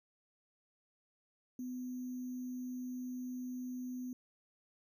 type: tone with sample-and-hold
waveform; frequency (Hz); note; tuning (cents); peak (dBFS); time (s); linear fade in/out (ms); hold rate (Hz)
sine; 251.6; B3; +32; -39; 1.59-4.13; 2; 6300
effects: none